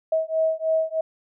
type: beating tone pair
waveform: sine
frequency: 639 / 642.2 Hz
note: D#5 / E5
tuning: +46 / -45 cents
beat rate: 3.2 Hz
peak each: -23 dBFS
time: 0.12-1.01 s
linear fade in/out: 5 ms
effects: none